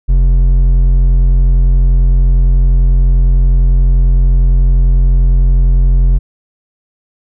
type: tone with hard clipping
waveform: sine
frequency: 44.39 Hz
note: F1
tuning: 29 cents sharp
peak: -7 dBFS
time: 0.08-6.19 s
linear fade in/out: 20 ms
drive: 6 dB
effects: none